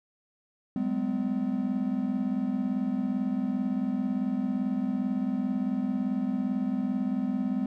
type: tone cluster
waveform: triangle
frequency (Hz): 191.7 / 209.6 / 254.4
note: G3 / G#3 / C4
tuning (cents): -38 / +16 / -48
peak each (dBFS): -31 / -29 / -27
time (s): 0.76-7.66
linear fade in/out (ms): 2
effects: none